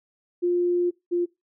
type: tone pair in turn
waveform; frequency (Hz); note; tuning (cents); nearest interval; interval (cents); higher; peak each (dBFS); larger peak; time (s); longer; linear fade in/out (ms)
sine; 352.3 / 349.5; F4 / F4; +15 / +1; unison; 14; first; -19 / -20; first; 0.42-0.91 / 1.11-1.26; first; 20
effects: noise-tail reverb RT60 0.2 s tail -21 dB re dry